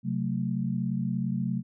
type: chord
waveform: sine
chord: F# diminished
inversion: second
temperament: just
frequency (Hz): 133.2 / 185 / 222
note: C3 / F#3 / A3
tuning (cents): +31 / 0 / +16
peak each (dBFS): -31 / -30 / -31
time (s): 0.03-1.63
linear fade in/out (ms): 50
effects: none